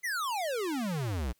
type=exponential sweep; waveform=square; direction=down; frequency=2090 to 56.2 Hz; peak=-31 dBFS; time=0.03-1.33 s; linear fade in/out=20 ms; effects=white hiss -72 dBFS RMS until 1.39 s